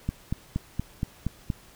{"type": "click train", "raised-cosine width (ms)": 5, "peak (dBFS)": -14, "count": 7, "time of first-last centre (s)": [0.09, 1.502], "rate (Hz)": 4.25, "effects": ["pink hiss -53 dBFS RMS until 1.75 s"]}